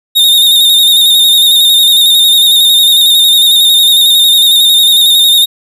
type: tone with vibrato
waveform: 45% pulse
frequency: 3688 Hz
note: A#7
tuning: 19 cents flat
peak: -3 dBFS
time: 0.15-5.46 s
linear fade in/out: 20 ms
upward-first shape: square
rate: 11 Hz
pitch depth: 36 cents each way
effects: none